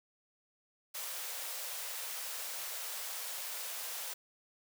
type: high-pass noise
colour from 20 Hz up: white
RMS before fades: -41 dBFS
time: 0.94-4.14 s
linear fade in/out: 10 ms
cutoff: 450 Hz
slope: 96 dB/octave
effects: none